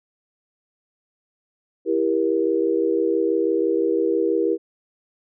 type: chord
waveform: sine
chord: E diminished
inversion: none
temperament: just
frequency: 329.6 / 395.6 / 474.7 Hz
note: E4 / G4 / Bb4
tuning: 0 / +16 / +31 cents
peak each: -22 dBFS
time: 1.85-4.58 s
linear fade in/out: 50 ms
effects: none